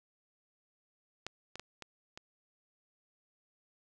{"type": "clicks", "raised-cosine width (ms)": 0.2, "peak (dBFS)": [-21, -26, -25, -27, -28], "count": 5, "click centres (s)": [1.266, 1.556, 1.596, 1.823, 2.175], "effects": []}